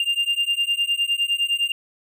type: beating tone pair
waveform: triangle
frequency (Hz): 2794 / 2803.8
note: F7 / F7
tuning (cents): 0 / +6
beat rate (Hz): 9.8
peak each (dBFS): -21 / -21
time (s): 0-1.72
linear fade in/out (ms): 2
effects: none